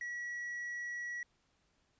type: tone with tanh clipping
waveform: sine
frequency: 1929 Hz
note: B6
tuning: 41 cents flat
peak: -39 dBFS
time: 0.01-1.23 s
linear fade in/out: 2 ms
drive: 3 dB
effects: pink hiss -75 dBFS RMS until 1.99 s + resampled to 16000 Hz